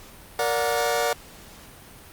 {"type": "chord", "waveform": "sawtooth", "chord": "Bb augmented", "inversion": "none", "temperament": "just", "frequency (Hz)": [466.2, 582.7, 728.4], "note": ["Bb4", "D5", "F#5"], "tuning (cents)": [0, -14, -27], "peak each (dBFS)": -22, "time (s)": [0.39, 1.13], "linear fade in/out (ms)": 2, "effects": ["pink hiss -46 dBFS RMS until 2.12 s", "Opus 48 kbps"]}